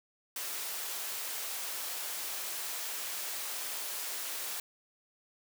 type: high-pass noise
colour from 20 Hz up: white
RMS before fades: -38 dBFS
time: 0.36-4.6 s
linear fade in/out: 2 ms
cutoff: 450 Hz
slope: 12 dB/octave
effects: none